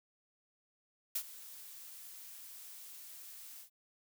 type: noise with ADSR envelope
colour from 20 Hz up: blue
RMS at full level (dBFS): -34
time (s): 1.15-3.7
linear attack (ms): 8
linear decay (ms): 67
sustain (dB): -17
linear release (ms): 100
effects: none